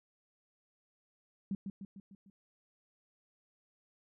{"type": "tone with echo", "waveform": "sine", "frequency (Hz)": 196, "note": "G3", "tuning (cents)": 0, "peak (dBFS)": -32, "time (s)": [1.51, 1.55], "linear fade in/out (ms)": 2, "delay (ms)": 150, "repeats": 5, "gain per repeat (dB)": -5, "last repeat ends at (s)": 2.3, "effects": []}